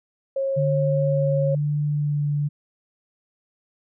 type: tone with pitch glide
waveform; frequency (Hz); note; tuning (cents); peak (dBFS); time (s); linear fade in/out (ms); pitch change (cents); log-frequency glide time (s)
sine; 542 to 545.8; C#5 to C#5; -39 to -27; -21; 0.36-1.55; 5; +12; 0.92-1.05
type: tone with vibrato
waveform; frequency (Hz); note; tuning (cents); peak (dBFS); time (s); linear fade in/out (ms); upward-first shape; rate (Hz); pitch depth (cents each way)
sine; 146.83; D3; 0; -20; 0.56-2.49; 20; sine; 0.99; 11
effects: none